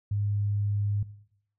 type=tone; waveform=sine; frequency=102.4 Hz; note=G#2; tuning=24 cents flat; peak=-25 dBFS; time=0.11-1.03 s; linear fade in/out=5 ms; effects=noise-tail reverb RT60 0.7 s tail -17 dB re dry